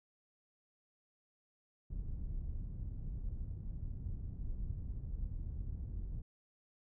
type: low-pass noise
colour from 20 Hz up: pink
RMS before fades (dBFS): -41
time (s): 1.9-6.22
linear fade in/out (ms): 5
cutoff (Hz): 100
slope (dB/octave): 12
effects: none